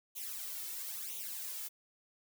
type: noise with flanger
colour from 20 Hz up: blue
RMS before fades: -42 dBFS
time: 0.15-1.69 s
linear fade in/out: 20 ms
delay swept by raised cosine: 0.3 to 2.3 ms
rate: 1 Hz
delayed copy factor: +0.75
effects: none